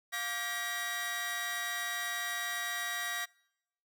sawtooth tone cluster, 706 / 1161 / 1592 / 1912 Hz, F5 / D6 / G6 / A#6, +19 / -20 / +26 / +43 cents, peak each -40 / -39 / -39 / -32 dBFS, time 0.12-3.26 s, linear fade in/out 20 ms, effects noise-tail reverb RT60 0.8 s tail -26 dB re dry

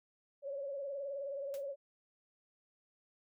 sine tone with vibrato, 557 Hz, C#5, 8 cents sharp, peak -38 dBFS, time 0.42-1.76 s, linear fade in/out 50 ms, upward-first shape triangle, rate 19 Hz, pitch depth 74 cents each way
white noise with exponential decay, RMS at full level -50 dBFS, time 1.54-1.66 s, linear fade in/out 0 ms, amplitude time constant 25 ms
effects none

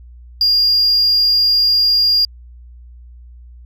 triangle tone, 4819 Hz, D8, 44 cents sharp, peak -8 dBFS, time 0.41-2.25 s, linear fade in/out 2 ms, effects tanh soft clip ceiling -6 dBFS + added 60 Hz sine -36 dBFS peak until 3.65 s

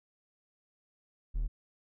triangle tone, 38.94 Hz, D#1, 2 cents sharp, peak -27 dBFS, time 1.34-1.48 s, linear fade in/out 20 ms, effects none

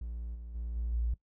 triangle tone with level steps, 58 Hz, A#1, 8 cents flat, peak -34 / -39 / -32 / -28 / -24 dBFS, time 0.01-1.14 s, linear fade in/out 5 ms, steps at 0.34 / 0.54 / 0.75 / 0.92 s, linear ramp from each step 20 ms, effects noise-tail reverb RT60 0.1 s tail -22 dB re dry + tanh soft clip ceiling -26 dBFS

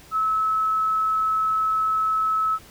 sine tone, 1297 Hz, E6, 28 cents flat, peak -19 dBFS, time 0.11-2.59 s, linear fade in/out 50 ms, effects pink hiss -48 dBFS RMS until 2.7 s

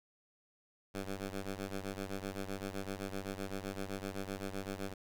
10% pulse ring-modulated tone, 97.1 Hz, G2, 16 cents flat, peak -28 dBFS, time 0.94-4.94 s, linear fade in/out 10 ms, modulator 101 Hz, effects none

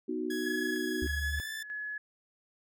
sine chord, B major, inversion none, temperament equal, 246.9 / 311.1 / 370 Hz, B3 / D#4 / F#4, 0 / 0 / 0 cents, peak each -37 / -35 / -35 dBFS, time 0.08-1.07 s, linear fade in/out 10 ms
sawtooth tone with pitch glide, 1671 to 1759.1 Hz, G#6 to A6, +10 to -1 cents, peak -34 dBFS, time 0.3-1.63 s, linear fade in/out 5 ms, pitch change +89 cents, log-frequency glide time 1.16-1.49 s
sine tone with tremolo, 1698 Hz, G#6, 38 cents sharp, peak -35 dBFS, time 0.45-1.98 s, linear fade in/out 5 ms, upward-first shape square, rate 1.6 Hz, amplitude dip 60%
sine tone, 73.2 Hz, D2, 5 cents flat, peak -32 dBFS, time 1.02-1.4 s, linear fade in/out 0 ms
effects none

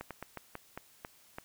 slowing click train, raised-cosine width 0.5 ms, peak -25 dBFS, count 8, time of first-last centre 0.01-1.385 s, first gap 97 ms, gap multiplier 1.23, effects white hiss -62 dBFS RMS until 1.44 s

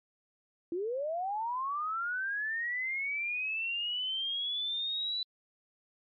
sine linear sweep, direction up, 326.5 to 3988 Hz, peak -31 dBFS, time 0.72-5.23 s, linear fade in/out 2 ms, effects MP3 32 kbps

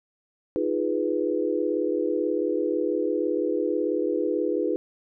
sine chord, F half-diminished seventh, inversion third, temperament equal, 311.1 / 349.2 / 415.3 / 493.9 Hz, Eb4 / F4 / Ab4 / Cb5, 0 / 0 / 0 / 0 cents, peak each -28 dBFS, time 0.56-4.76 s, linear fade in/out 0 ms, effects none

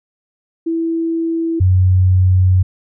sine tone pair in turn, 329.6 / 92.49 Hz, E4 / F#2, 0 / 0 cents, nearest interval octave + minor seventh, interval 2200 cents, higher first, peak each -15 / -8 dBFS, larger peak second, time 0.66-1.6 / 1.6-2.63 s, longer second, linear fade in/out 10 ms, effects none

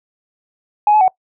sine tone with pitch steps, 837 / 854 / 749 Hz, G#5 / G#5 / F#5, +13 / +48 / +21 cents, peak -7 dBFS, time 0.87-1.08 s, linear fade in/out 2 ms, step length 70 ms, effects noise-tail reverb RT60 0.1 s tail -22 dB re dry + tanh soft clip ceiling -4 dBFS

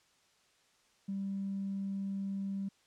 triangle tone with tanh clipping, 196 Hz, G3, in tune, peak -34 dBFS, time 1.08-2.69 s, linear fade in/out 10 ms, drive 4 dB, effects white hiss -69 dBFS RMS until 2.86 s + low-pass 7000 Hz 12 dB/octave

